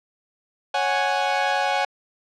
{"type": "chord", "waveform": "sawtooth", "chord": "C# suspended fourth", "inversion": "none", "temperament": "equal", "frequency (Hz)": [554.4, 740, 830.6], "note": ["C#5", "F#5", "G#5"], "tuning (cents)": [0, 0, 0], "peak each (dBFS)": [-23, -20, -19], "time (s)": [0.74, 1.85], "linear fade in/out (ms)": 5, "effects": ["low-pass 4000 Hz 12 dB/octave"]}